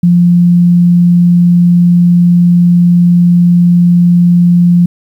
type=tone; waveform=sine; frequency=174.6 Hz; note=F3; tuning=in tune; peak=-3 dBFS; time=0.03-4.86 s; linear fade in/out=5 ms; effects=7-bit